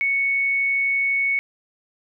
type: tone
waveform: sine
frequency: 2217 Hz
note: C#7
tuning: in tune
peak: -18 dBFS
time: 0.01-1.39 s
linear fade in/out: 0 ms
effects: none